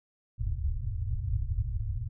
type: low-pass noise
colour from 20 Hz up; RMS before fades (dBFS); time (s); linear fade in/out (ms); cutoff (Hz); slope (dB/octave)
white; -31; 0.38-2.09; 20; 120; 96
effects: none